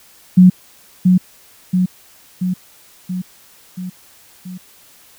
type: tone with echo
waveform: sine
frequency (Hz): 182.8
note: F#3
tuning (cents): -21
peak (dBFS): -3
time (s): 0.37-0.5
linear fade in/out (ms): 10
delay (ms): 680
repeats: 6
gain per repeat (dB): -4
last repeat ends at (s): 4.58
effects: white hiss -47 dBFS RMS until 5.18 s